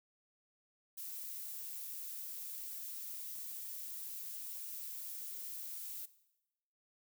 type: noise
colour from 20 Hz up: violet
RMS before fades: -45 dBFS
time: 0.97-6.06 s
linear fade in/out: 10 ms
effects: noise-tail reverb RT60 0.9 s tail -17 dB re dry